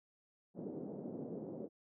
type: band-pass noise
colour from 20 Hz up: pink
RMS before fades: -45 dBFS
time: 0.54-1.69 s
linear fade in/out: 50 ms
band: 180 to 510 Hz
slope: 24 dB/octave
effects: none